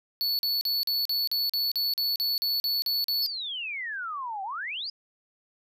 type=tone bursts; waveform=square; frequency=4435 Hz; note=C#8; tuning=in tune; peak=-25 dBFS; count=14; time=0.21-3.263 s; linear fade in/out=0 ms; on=180 ms; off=41 ms
type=exponential two-way sweep; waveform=sine; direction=down then up; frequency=5274 to 752 to 5120 Hz; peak=-31 dBFS; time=3.22-4.9 s; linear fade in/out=5 ms; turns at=4.43 s
effects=none